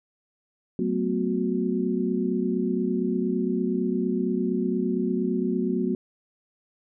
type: tone cluster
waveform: sine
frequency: 188.2 / 223.6 / 252.3 / 365.7 Hz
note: F#3 / A3 / B3 / F#4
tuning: +30 / +28 / +37 / -20 cents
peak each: -28 dBFS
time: 0.79-5.95 s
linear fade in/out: 2 ms
effects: none